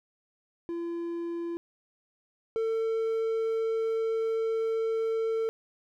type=tone pair in turn; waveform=triangle; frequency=339.9 / 448.7 Hz; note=F4 / A4; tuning=-47 / +34 cents; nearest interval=perfect fourth; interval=481 cents; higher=second; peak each=-29 / -24 dBFS; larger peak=second; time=0.69-1.57 / 2.56-5.49 s; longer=second; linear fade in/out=0 ms; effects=none